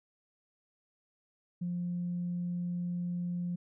sine tone, 175.8 Hz, F3, 12 cents sharp, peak -31 dBFS, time 1.61-3.56 s, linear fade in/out 10 ms, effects tanh soft clip ceiling -27 dBFS

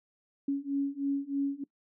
sine beating tone pair, 277.2 / 280.4 Hz, C#4 / C#4, 0 / +20 cents, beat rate 3.2 Hz, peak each -32 / -31 dBFS, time 0.48-1.64 s, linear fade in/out 5 ms, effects noise-tail reverb RT60 0.1 s tail -21 dB re dry

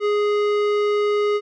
sine tone with tanh clipping, 415.3 Hz, G#4, in tune, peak -19 dBFS, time 0-1.41 s, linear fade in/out 50 ms, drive 16 dB, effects none

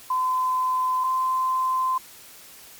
sine tone pair in turn, 1022 / 1033.9 Hz, C6 / C6, -41 / -21 cents, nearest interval unison, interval 20 cents, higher second, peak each -20 dBFS, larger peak neither, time 0.1-1.04 / 1.04-1.98 s, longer neither, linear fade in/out 5 ms, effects white hiss -46 dBFS RMS until 2.79 s + MP3 96 kbps

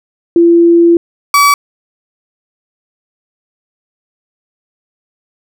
sine / 35% pulse tone pair in turn, 340 / 1143.6 Hz, F4 / D6, -46 / -46 cents, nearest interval octave + major sixth, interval 2100 cents, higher second, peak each -3 dBFS, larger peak neither, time 0.36-0.97 / 1.34-1.54 s, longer first, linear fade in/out 2 ms, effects none

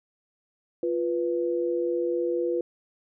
sine tone pair together, 348.2 / 492.4 Hz, F4 / B4, -5 / -5 cents, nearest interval tritone, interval 600 cents, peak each -26 / -27 dBFS, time 0.83-2.61 s, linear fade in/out 2 ms, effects none

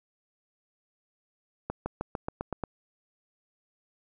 accelerating click train, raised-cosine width 1 ms, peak -17 dBFS, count 8, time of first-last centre 1.7-2.637 s, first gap 160 ms, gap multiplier 0.94, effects none

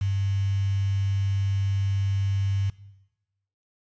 sine tone with quantisation, 98.3 Hz, G2, 5 cents sharp, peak -22 dBFS, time 0.01-2.7 s, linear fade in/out 5 ms, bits 7, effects noise-tail reverb RT60 1.0 s tail -19 dB re dry + resampled to 16000 Hz

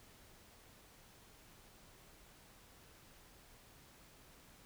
silence, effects pink hiss -62 dBFS RMS until 4.65 s

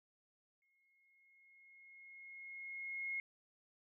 sine tone with exponential growth, 2158 Hz, C#7, 47 cents flat, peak -37 dBFS, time 0.62-3.2 s, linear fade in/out 1 ms, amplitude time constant 560 ms, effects none

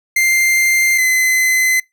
45% pulse tone pair in turn, 2096 / 2041 Hz, C7 / C7, +2 / -44 cents, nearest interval unison, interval 46 cents, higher first, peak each -11 dBFS, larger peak neither, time 0.16-0.98 / 0.98-1.8 s, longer neither, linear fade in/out 5 ms, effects noise-tail reverb RT60 0.2 s tail -25 dB re dry

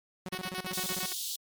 sawtooth tone bursts, 185 Hz, F#3, in tune, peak -32 dBFS, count 13, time 0.26-1.053 s, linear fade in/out 0 ms, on 25 ms, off 39 ms
5% pulse tone with tremolo, 369.7 Hz, F#4, 1 cent flat, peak -23 dBFS, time 0.32-1.13 s, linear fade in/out 10 ms, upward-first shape square, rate 8.8 Hz, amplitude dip 75%
pink high-pass noise, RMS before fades -36 dBFS, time 0.73-1.36 s, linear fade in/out 5 ms, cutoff 3300 Hz, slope 48 dB/octave
effects MP3 96 kbps

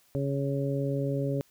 harmonic tone, 139 Hz, C#3, 5 cents sharp, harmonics 1 / 2 / 3 / 4, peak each -29 / -33 / -34 / -34 dBFS, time 0.15-1.41 s, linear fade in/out 0 ms, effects white hiss -64 dBFS RMS until 1.5 s

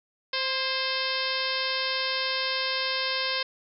harmonic tone with a mistuned harmonic, 523.3 Hz, C5, in tune, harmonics 1 / 2 / 3 / 4 / 5 / 6 / 7 / 8 / 9 / 10, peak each -35 / -35 / -35 / -35 / -35 / -35 / -35 / -35 / -35 / -35 dBFS, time 0.33-3.43 s, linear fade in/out 5 ms, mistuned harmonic 3, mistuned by +40 cents, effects none

